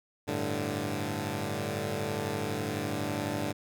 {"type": "chord", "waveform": "10% pulse", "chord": "G suspended second", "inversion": "none", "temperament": "equal", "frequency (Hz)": [98, 110, 146.83], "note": ["G2", "A2", "D3"], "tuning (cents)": [0, 0, 0], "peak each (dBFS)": -27, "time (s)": [0.27, 3.53], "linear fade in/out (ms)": 20, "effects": []}